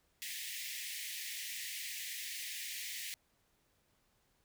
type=high-pass noise; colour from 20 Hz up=pink; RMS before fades=-43 dBFS; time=0.22-3.14 s; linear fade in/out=0 ms; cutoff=1800 Hz; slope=96 dB/octave; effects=pink hiss -75 dBFS RMS until 4.44 s